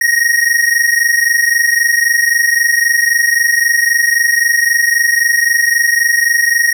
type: tone pair together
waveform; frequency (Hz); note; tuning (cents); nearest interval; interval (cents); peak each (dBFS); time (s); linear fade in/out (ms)
square; 1864.7 / 1888.5; A#6 / A#6; 0 / +22; unison; 22; -13; 0.01-6.73; 5
effects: none